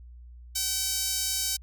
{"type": "tone with high-pass filter", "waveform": "sawtooth", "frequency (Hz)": 766, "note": "G5", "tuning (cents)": -40, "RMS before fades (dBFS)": -29, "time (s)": [0.55, 1.57], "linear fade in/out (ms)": 10, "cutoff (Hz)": 5500, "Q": 1.3, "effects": ["added 60 Hz sine -44 dBFS peak until 1.62 s"]}